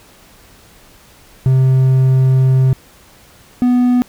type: tone pair in turn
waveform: triangle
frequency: 131.1 / 247 Hz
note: C3 / B3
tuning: +4 / 0 cents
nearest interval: major seventh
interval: 1096 cents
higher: second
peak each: -6 / -7 dBFS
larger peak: first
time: 1.46-2.73 / 3.62-4.02 s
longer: first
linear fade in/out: 0 ms
effects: pink hiss -45 dBFS RMS until 4.08 s